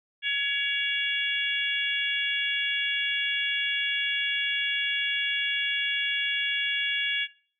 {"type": "harmonic tone with a mistuned harmonic", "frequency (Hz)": 560, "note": "C#5", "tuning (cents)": 18, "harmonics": [3, 4, 5, 6], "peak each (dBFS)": [-30, -30, -30, -30], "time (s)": [0.22, 7.28], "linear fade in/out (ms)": 50, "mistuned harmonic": 4, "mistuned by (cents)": 21, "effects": ["noise-tail reverb RT60 0.5 s tail -20 dB re dry"]}